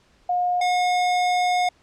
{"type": "tone pair in turn", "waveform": ["sine", "square"], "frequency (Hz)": [716, 721.4], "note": ["F5", "F#5"], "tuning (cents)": [43, -44], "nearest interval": "unison", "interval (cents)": 13, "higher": "second", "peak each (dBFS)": -19, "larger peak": "neither", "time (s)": [[0.29, 0.61], [0.61, 1.69]], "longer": "second", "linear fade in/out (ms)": 5, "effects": ["pink hiss -59 dBFS RMS until 1.82 s", "low-pass 6000 Hz 12 dB/octave"]}